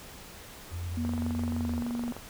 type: tone with pitch glide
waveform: sine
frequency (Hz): 87.31 to 81.46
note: F2 to E2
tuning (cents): 0 to -20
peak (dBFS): -32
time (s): 0.7-1.83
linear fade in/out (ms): 50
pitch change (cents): -120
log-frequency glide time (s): 1.64-1.71
type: tone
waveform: sine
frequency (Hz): 238.6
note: A#3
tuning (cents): +41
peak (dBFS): -30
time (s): 0.97-2.12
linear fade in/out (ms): 5
type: click train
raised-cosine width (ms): 1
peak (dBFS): -25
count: 27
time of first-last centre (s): 1.05-2.166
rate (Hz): 23.3
effects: pink hiss -47 dBFS RMS until 2.29 s